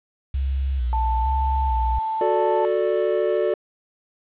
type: tone with vibrato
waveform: sine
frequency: 63.9 Hz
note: C2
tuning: 40 cents flat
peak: -20 dBFS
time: 0.34-1.99 s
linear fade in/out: 5 ms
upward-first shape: square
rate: 1.1 Hz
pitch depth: 91 cents each way
type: tone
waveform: sine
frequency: 883 Hz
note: A5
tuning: 6 cents sharp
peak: -22 dBFS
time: 0.93-2.65 s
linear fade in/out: 0 ms
type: chord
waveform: triangle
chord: D major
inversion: first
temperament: just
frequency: 367.1 / 440.5 / 587.3 Hz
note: F#4 / A4 / D5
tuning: -14 / +2 / 0 cents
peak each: -21 dBFS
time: 2.21-3.54 s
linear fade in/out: 2 ms
effects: resampled to 8000 Hz + 8-bit